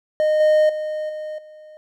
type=tone with level steps; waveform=triangle; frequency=615 Hz; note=D#5; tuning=20 cents flat; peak=-13 / -10 / -21 / -25 / -38 dBFS; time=0.2-1.77 s; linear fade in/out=0 ms; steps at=0.4 / 0.69 / 1.09 / 1.38 s; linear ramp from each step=5 ms; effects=none